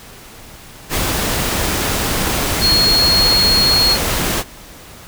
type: tone in noise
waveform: sine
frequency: 4300 Hz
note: C8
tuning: 47 cents sharp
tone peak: -11 dBFS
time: 2.6-3.98 s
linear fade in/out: 50 ms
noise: pink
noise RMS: -18 dBFS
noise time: 0.89-4.44 s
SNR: +4 dB
effects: pink hiss -38 dBFS RMS until 5.07 s